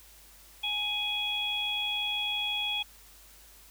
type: harmonic tone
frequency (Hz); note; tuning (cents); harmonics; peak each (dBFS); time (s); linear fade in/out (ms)
834; G#5; +7; 1 / 3 / 4; -40 / -34 / -30; 0.63-2.83; 10
effects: added 50 Hz sine -58 dBFS peak until 3.7 s + white hiss -55 dBFS RMS until 3.7 s